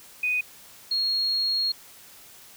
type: tone pair in turn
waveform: sine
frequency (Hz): 2489 / 4288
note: D#7 / C8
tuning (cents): 0 / +42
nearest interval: major sixth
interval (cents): 942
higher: second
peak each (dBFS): -22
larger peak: neither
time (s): 0.23-0.41 / 0.91-1.72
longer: second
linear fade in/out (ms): 5
effects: white hiss -49 dBFS RMS until 2.56 s